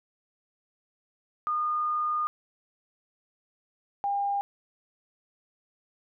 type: tone pair in turn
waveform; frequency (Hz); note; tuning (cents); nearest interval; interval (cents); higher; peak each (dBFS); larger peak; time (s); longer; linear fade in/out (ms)
sine; 1221 / 803.4; D#6 / G5; -33 / +42; perfect fifth; 725; first; -25; neither; 1.47-2.27 / 4.04-4.41; first; 0
effects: none